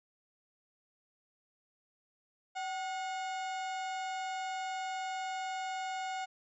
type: harmonic tone with a mistuned harmonic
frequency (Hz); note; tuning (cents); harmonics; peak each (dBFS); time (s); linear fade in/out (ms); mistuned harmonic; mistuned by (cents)
724; F#5; -38; 1 / 2 / 3 / 4 / 5 / 6 / 7 / 8 / 9 / 10; -36 / -45 / -47 / -50 / -54 / -56 / -59 / -62 / -62 / -54; 2.55-6.26; 20; 1; +78
effects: none